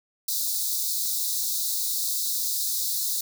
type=high-pass noise; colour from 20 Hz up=white; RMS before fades=-27 dBFS; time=0.28-3.21 s; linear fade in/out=5 ms; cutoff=3700 Hz; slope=96 dB/octave; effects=none